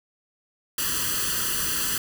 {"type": "noise with comb filter", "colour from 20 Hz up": "white", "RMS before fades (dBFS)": -26, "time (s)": [0.78, 1.98], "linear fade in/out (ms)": 2, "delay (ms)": 0.66, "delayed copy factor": 0.95, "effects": []}